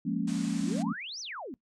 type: chord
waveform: sine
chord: Bb minor seventh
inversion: second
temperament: equal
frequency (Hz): 174.61 / 207.7 / 233.1 / 277.2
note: F3 / Ab3 / Bb3 / Db4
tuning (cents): 0 / 0 / 0 / 0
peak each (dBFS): -33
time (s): 0.05-0.93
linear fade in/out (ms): 10
type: low-pass noise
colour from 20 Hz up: white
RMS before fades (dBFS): -46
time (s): 0.27-0.83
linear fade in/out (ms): 10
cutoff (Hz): 9000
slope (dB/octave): 48
type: exponential two-way sweep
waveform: sine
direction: up then down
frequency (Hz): 227.8 to 6272 to 227.8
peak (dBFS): -37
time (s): 0.61-1.54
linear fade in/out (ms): 0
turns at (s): 1.2
effects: noise-tail reverb RT60 0.1 s tail -18 dB re dry